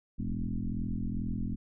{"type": "tone with frequency modulation", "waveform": "sine", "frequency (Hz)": 110, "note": "A2", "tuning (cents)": 0, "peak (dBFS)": -30, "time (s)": [0.18, 1.56], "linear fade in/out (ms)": 20, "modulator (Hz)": 42.4, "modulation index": 3.5, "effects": []}